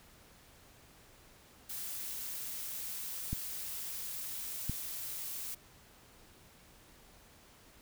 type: noise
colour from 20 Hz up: blue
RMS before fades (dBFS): -41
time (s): 1.69-5.55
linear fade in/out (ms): 10
type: clicks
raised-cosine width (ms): 5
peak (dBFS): -22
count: 2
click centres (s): 3.33 / 4.696
effects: pink hiss -60 dBFS RMS until 7.81 s